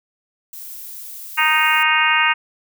violet noise, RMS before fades -34 dBFS, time 0.53-1.83 s, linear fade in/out 2 ms
harmonic tone, 310.7 Hz, D#4, 2 cents flat, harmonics 3 / 4 / 5 / 6 / 7 / 8 / 9, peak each -21 / -21 / -21 / -21 / -21 / -21 / -21 dBFS, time 1.37-2.34 s, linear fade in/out 20 ms
effects none

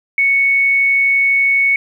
sine tone, 2217 Hz, C#7, in tune, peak -10 dBFS, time 0.18-1.76 s, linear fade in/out 2 ms, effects 8-bit

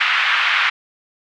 pink band-pass noise, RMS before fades -17 dBFS, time 0-0.7 s, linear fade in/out 10 ms, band 1300 to 3000 Hz, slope 24 dB/octave, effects none

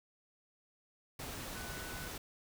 sine tone in noise, 1492 Hz, F#6, 14 cents sharp, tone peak -49 dBFS, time 1.55-2.08 s, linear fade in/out 5 ms, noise pink, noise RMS -44 dBFS, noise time 1.19-2.18 s, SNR -8 dB, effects none

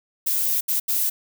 violet noise bursts at uneven times, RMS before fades -22 dBFS, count 3, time 0.26-0.61 / 0.68-0.8 / 0.88-1.1 s, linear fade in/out 10 ms, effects none

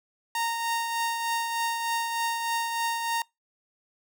sawtooth tone with tremolo, 925 Hz, A#5, 14 cents flat, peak -21 dBFS, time 0.35-3.22 s, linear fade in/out 2 ms, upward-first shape triangle, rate 3.3 Hz, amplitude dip 45%, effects noise-tail reverb RT60 0.2 s tail -25 dB re dry

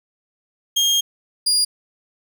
30% pulse tone pair in turn, 3230 / 4840 Hz, G#7 / D#8, -49 / -49 cents, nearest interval perfect fifth, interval 700 cents, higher second, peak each -12 dBFS, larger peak neither, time 0.76-1.01 / 1.46-1.65 s, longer first, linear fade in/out 10 ms, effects none

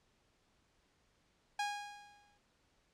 sawtooth tone with exponential decay, 821 Hz, G#5, 20 cents flat, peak -29 dBFS, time 1.59-2.38 s, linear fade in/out 5 ms, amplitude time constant 170 ms, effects pink hiss -74 dBFS RMS until 2.93 s + low-pass 7000 Hz 12 dB/octave

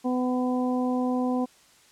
harmonic tone, 251.3 Hz, B3, 30 cents sharp, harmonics 1 / 2 / 3 / 4, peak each -24 / -31 / -33 / -37 dBFS, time 0.04-1.46 s, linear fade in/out 20 ms, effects white hiss -57 dBFS RMS until 1.91 s + low-pass 9000 Hz 12 dB/octave

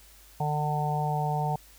harmonic tone, 149.8 Hz, D3, 35 cents sharp, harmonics 1 / 3 / 4 / 5 / 6, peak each -28 / -38 / -40 / -30 / -33 dBFS, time 0.4-1.56 s, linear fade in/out 5 ms, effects added 52 Hz sine -55 dBFS peak until 1.78 s + white hiss -55 dBFS RMS until 1.78 s

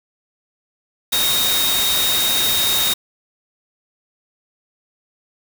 sine tone in noise, 3729 Hz, A#7, in tune, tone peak -18 dBFS, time 1.12-2.94 s, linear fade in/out 10 ms, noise white, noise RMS -20 dBFS, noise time 1.12-2.94 s, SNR -1 dB, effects none

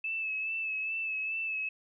sine tone with vibrato, 2615 Hz, E7, 15 cents flat, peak -31 dBFS, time 0.04-1.69 s, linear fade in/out 5 ms, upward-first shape sine, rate 2.4 Hz, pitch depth 32 cents each way, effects none

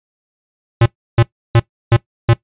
square tone bursts, 116.54 Hz, A#2, in tune, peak -7 dBFS, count 5, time 0.81-2.335 s, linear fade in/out 5 ms, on 49 ms, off 320 ms, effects noise-tail reverb RT60 0.1 s tail -20 dB re dry + resampled to 8000 Hz

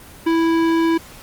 sine tone with tanh clipping, 329.6 Hz, E4, in tune, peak -16 dBFS, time 0.26-0.98 s, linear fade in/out 10 ms, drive 18 dB, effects pink hiss -41 dBFS RMS until 1.22 s + Opus 24 kbps

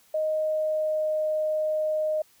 sine tone with pitch glide, 622.3 to 618.4 Hz, D#5 to D#5, 0 to -11 cents, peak -23 dBFS, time 0.14-2.22 s, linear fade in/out 5 ms, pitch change -11 cents, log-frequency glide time 0.29-1.14 s, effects white hiss -60 dBFS RMS until 2.4 s

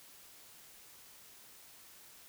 silence, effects white hiss -57 dBFS RMS until 2.28 s

